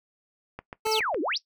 click train, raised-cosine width 0.5 ms, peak -22 dBFS, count 5, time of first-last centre 0.59-1.145 s, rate 7.21 Hz
25% pulse tone, 437.6 Hz, A4, 9 cents flat, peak -20 dBFS, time 0.85-1 s, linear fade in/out 10 ms
sine exponential two-way sweep, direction down then up, 6100 to 277.2 to 6100 Hz, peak -25 dBFS, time 0.91-1.38 s, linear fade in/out 10 ms, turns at 1.21 s
effects noise-tail reverb RT60 0.1 s tail -19 dB re dry

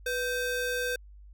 square ring-modulated tone, 1027 Hz, C6, 33 cents flat, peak -26 dBFS, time 0.06-0.96 s, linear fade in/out 5 ms, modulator 534 Hz, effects added 50 Hz sine -47 dBFS peak until 1.33 s

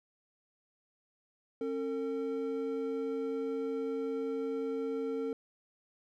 triangle tone pair together, 270.1 / 452.7 Hz, C#4 / A4, -45 / +49 cents, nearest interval major sixth, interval 894 cents, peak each -35 / -32 dBFS, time 1.61-5.33 s, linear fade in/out 2 ms, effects none

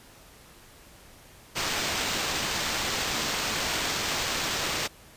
violet noise with sample-and-hold, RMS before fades -29 dBFS, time 1.55-4.88 s, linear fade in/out 20 ms, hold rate 11025 Hz, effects pink hiss -52 dBFS RMS until 5.16 s + resampled to 32000 Hz

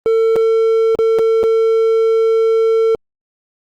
triangle tone with dropouts, 450 Hz, A4, 39 cents sharp, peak -8 dBFS, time 0.06-2.95 s, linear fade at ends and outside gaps 0 ms, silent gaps 0.358-0.363 / 0.951-0.989 / 1.187-1.192 / 1.431-1.438 s, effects Opus 32 kbps

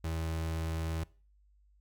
35% pulse tone, 81 Hz, E2, 30 cents flat, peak -31 dBFS, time 0.04-1.04 s, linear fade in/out 5 ms, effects noise-tail reverb RT60 0.4 s tail -22 dB re dry + added 50 Hz sine -62 dBFS peak until 1.8 s

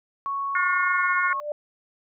sine tone with pitch glide, 1108.7 to 1092.8 Hz, C#6 to C#6, 0 to -25 cents, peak -25 dBFS, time 0.26-1.4 s, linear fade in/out 0 ms, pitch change -25 cents, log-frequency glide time 0.82-1.14 s
harmonic tone, 359.7 Hz, F#4, 49 cents flat, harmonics 3 / 4 / 5 / 6, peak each -32 / -23 / -29 / -28 dBFS, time 0.55-1.33 s, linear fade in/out 2 ms
sine tone with exponential growth, 593 Hz, D5, 17 cents sharp, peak -23 dBFS, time 1.19-1.52 s, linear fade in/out 2 ms, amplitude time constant 70 ms
effects none

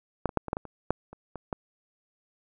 clicks, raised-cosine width 1 ms, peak -10 / -23 / -9 / -21 / -12 / -18 / -27 / -9 / -30 / -23 / -16 dBFS, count 11, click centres 0.257 / 0.292 / 0.373 / 0.483 / 0.531 / 0.569 / 0.653 / 0.906 / 1.13 / 1.357 / 1.528 s, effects none

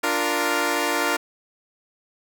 10% pulse chord, Bb major, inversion first, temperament equal, 293.7 / 349.2 / 466.2 Hz, D4 / F4 / Bb4, 0 / 0 / 0 cents, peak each -17 dBFS, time 0.03-1.17 s, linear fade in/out 10 ms, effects none

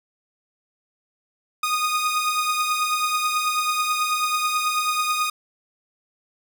sawtooth beating tone pair, 1236 / 1245.2 Hz, D#6 / D#6, -12 / +1 cents, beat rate 9.2 Hz, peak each -18 / -24 dBFS, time 1.63-5.3 s, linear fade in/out 5 ms, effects none

